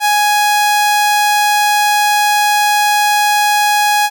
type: tone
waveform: sawtooth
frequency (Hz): 832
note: G#5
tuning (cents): +3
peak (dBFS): -6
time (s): 0-4.1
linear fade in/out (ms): 50
effects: none